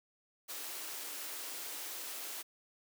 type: high-pass noise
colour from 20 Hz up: white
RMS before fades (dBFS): -43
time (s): 0.48-2.43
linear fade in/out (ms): 20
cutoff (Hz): 270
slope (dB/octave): 48
effects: none